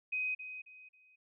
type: tone with echo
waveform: sine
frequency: 2513 Hz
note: D#7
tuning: 17 cents sharp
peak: -32 dBFS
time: 0.12-0.35 s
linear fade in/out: 10 ms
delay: 270 ms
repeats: 3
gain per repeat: -10 dB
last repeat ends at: 1.16 s
effects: none